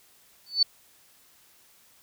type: tone with exponential growth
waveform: sine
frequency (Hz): 4498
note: C#8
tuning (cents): +24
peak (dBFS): -14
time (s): 0.46-0.63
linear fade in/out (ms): 5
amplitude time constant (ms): 35
effects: white hiss -59 dBFS RMS until 2.02 s